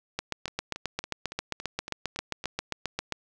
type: two click trains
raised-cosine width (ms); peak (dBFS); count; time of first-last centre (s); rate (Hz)
0.2; -12 / -20; 23 / 8; 0.19-3.123 / 0.48-2.441; 7.5 / 3.57
effects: none